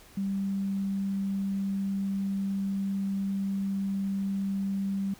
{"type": "tone", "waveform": "sine", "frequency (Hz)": 196, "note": "G3", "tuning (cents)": 0, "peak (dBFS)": -27, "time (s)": [0.17, 5.14], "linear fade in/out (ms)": 5, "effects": ["pink hiss -54 dBFS RMS until 5.19 s"]}